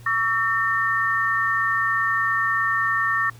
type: tone cluster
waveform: sine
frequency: 1132 / 1322 / 1815 Hz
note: C#6 / E6 / A#6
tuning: +36 / +5 / -47 cents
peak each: -24 / -27 / -21 dBFS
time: 0.06-3.3 s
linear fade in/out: 5 ms
effects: added 117 Hz sine -42 dBFS peak until 3.39 s + pink hiss -51 dBFS RMS until 3.39 s